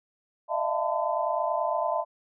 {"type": "tone cluster", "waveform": "sine", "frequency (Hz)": [609, 661, 690, 888, 1017], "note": ["D#5", "E5", "F5", "A5", "C6"], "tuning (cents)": [-37, 5, -21, 16, -50], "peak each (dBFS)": -31, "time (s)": [0.48, 2.05], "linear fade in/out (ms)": 50, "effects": []}